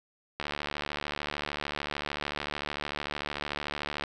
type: click train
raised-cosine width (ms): 0.3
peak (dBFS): -16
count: 268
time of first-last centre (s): 0.4-4.038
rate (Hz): 73.4
effects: none